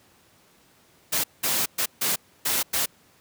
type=noise bursts at uneven times; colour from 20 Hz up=white; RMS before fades=-24 dBFS; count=6; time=1.12-1.24 / 1.43-1.66 / 1.78-1.86 / 2.01-2.16 / 2.45-2.63 / 2.73-2.86 s; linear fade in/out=10 ms; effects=pink hiss -58 dBFS RMS until 3.2 s + high-pass 100 Hz 12 dB/octave